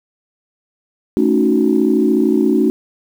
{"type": "chord", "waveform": "sine", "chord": "D# half-diminished seventh", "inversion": "second", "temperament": "equal", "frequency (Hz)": [220, 277.2, 311.1, 370], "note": ["A3", "C#4", "D#4", "F#4"], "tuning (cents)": [0, 0, 0, 0], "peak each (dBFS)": -16, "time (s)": [1.17, 2.7], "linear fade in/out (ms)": 0, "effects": ["tanh soft clip ceiling -1 dBFS", "7-bit"]}